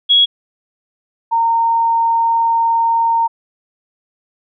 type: tone pair in turn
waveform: sine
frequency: 3330 / 919.2 Hz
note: G#7 / A#5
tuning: +4 / -25 cents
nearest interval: octave + minor seventh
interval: 2229 cents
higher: first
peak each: -7 / -11 dBFS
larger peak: first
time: 0.09-0.26 / 1.31-3.28 s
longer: second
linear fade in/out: 20 ms
effects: none